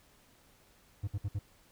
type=tone bursts; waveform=triangle; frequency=100.4 Hz; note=G2; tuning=42 cents sharp; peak=-29 dBFS; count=4; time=1.03-1.392 s; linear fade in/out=10 ms; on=47 ms; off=58 ms; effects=pink hiss -64 dBFS RMS until 1.71 s